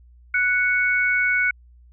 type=tone pair together; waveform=sine; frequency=1480 / 2220 Hz; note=F#6 / C#7; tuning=0 / +2 cents; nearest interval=perfect fifth; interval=702 cents; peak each=-20 dBFS; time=0.34-1.51 s; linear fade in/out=5 ms; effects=added 60 Hz sine -47 dBFS peak until 1.92 s